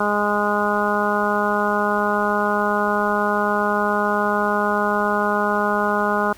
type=harmonic tone; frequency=206.9 Hz; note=G#3; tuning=6 cents flat; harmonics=1 / 2 / 3 / 4 / 5 / 6 / 7; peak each=-25 / -25 / -25 / -25 / -25 / -25 / -25 dBFS; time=0-6.33 s; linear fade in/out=5 ms; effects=pink hiss -46 dBFS RMS until 6.37 s